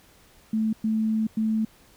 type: tone bursts at uneven times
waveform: sine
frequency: 219.3 Hz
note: A3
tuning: 6 cents flat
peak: -21 dBFS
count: 3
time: 0.53-0.73 / 0.84-1.27 / 1.37-1.65 s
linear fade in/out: 5 ms
effects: pink hiss -56 dBFS RMS until 1.96 s

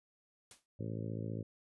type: noise with exponential decay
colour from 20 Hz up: white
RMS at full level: -50 dBFS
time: 0.51-0.66 s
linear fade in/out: 1 ms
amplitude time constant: 31 ms
type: harmonic tone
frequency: 55 Hz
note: A1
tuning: in tune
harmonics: 2 / 3 / 4 / 5 / 6 / 7 / 8 / 9 / 10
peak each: -40 / -44 / -46 / -48 / -50 / -51 / -52 / -53 / -54 dBFS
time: 0.79-1.43 s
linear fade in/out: 10 ms
effects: resampled to 24000 Hz

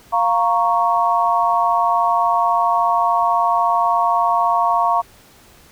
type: chord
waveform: sine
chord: Bb minor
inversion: second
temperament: equal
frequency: 698.5 / 932.3 / 1108.7 Hz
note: F5 / Bb5 / Db6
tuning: 0 / 0 / 0 cents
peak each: -18 dBFS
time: 0.12-5.02 s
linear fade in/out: 20 ms
effects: pink hiss -48 dBFS RMS until 5.71 s

